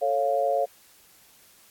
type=chord; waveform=sine; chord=A augmented; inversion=none; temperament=equal with one note detuned; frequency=443.8 / 554.4 / 698.5 Hz; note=A4 / C#5 / E#5; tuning=+15 / 0 / 0 cents; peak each=-30 / -24 / -25 dBFS; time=0.01-0.66 s; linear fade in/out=20 ms; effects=white hiss -56 dBFS RMS until 1.7 s + AAC 64 kbps